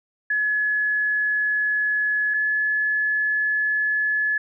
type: tone pair in turn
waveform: sine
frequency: 1700 / 1711.8 Hz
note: G#6 / A6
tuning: +40 / -48 cents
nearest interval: unison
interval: 12 cents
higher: second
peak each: -19 dBFS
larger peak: neither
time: 0.3-2.34 / 2.34-4.38 s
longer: neither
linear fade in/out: 5 ms
effects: none